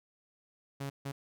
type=tone bursts at uneven times; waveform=sawtooth; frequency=138.59 Hz; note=C#3; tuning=in tune; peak=-32 dBFS; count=2; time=0.8-0.9 / 1.05-1.12 s; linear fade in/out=10 ms; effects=none